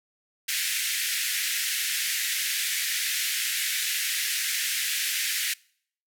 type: band-pass noise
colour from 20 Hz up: pink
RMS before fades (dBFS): -28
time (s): 0.48-5.54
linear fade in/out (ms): 10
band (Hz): 1700 to 16000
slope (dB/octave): 48
effects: noise-tail reverb RT60 0.6 s tail -25 dB re dry